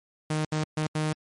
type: tone bursts at uneven times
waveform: sawtooth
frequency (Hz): 154.5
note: D#3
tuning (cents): -12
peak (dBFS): -21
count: 4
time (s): 0.3-0.45 / 0.52-0.64 / 0.77-0.87 / 0.95-1.13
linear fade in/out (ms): 5
effects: MP3 48 kbps